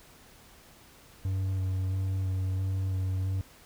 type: tone with vibrato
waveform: triangle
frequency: 94.6 Hz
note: F#2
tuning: 39 cents sharp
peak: -25 dBFS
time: 1.25-3.41 s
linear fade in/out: 0 ms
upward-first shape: square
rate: 1.5 Hz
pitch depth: 13 cents each way
effects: pink hiss -55 dBFS RMS until 3.65 s